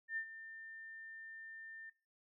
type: tone with ADSR envelope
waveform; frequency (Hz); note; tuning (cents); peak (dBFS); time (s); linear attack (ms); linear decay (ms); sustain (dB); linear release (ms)
sine; 1800; A6; +39; -36; 0.08-1.9; 87; 78; -13; 8
effects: noise-tail reverb RT60 0.4 s tail -22 dB re dry